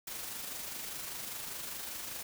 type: noise with amplitude modulation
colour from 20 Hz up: white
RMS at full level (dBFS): -40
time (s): 0.07-2.23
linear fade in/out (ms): 5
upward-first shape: sine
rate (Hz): 25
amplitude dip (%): 35
effects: none